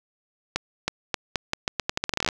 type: accelerating click train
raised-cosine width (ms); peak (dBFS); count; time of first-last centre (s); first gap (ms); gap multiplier
0.2; -6; 19; 0.56-2.288; 320; 0.82
effects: none